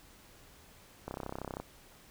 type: click train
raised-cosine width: 1 ms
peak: -24 dBFS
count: 18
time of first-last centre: 1.08-1.6 s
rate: 32.7 Hz
effects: pink hiss -58 dBFS RMS until 2.1 s